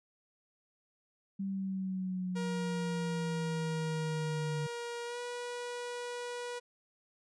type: linear sweep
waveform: sine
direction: down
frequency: 196 to 147.5 Hz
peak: -33 dBFS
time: 1.39-4.67 s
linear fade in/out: 10 ms
type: tone with pitch glide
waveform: sawtooth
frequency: 474.1 to 485.5 Hz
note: A#4 to B4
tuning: +29 to -30 cents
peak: -34 dBFS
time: 2.35-6.6 s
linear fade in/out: 20 ms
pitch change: +41 cents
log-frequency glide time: 5.05-5.19 s
effects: resampled to 22050 Hz